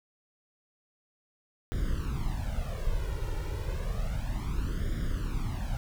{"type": "noise with flanger", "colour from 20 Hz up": "brown", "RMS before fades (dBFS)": -31, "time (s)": [1.72, 5.77], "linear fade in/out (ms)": 0, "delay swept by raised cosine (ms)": [0.57, 2.17], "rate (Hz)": 0.31, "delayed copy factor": 0.9, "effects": []}